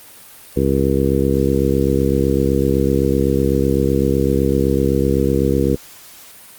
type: harmonic tone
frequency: 67.9 Hz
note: C#2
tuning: 35 cents flat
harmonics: 1 / 2 / 3 / 4 / 5 / 6 / 7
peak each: -21 / -21 / -21 / -21 / -21 / -21 / -21 dBFS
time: 0.56-5.76 s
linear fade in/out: 10 ms
effects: white hiss -41 dBFS RMS until 6.58 s + Opus 32 kbps